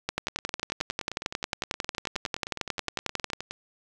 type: two click trains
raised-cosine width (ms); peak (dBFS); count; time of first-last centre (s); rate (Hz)
0.2; -10 / -17; 37 / 33; 0.09-3.333 / 0.18-3.51; 11.1 / 9.61
effects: none